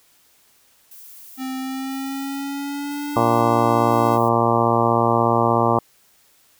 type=noise with tremolo; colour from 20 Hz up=violet; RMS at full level=-42 dBFS; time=0.91-4.29 s; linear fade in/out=5 ms; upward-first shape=square; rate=1 Hz; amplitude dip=45%
type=tone with pitch glide; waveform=square; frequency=261.6 to 293.6 Hz; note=C4 to D4; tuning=0 to 0 cents; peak=-26 dBFS; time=1.37-4.19 s; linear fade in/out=50 ms; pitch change=+200 cents; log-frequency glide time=1.58-3.23 s
type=harmonic tone; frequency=116.54 Hz; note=A#2; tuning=in tune; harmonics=1 / 2 / 3 / 4 / 5 / 6 / 7 / 8 / 9 / 10; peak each=-24 / -24 / -24 / -24 / -24 / -24 / -24 / -24 / -24 / -24 dBFS; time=3.16-5.79 s; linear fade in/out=5 ms
effects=white hiss -57 dBFS RMS until 6.59 s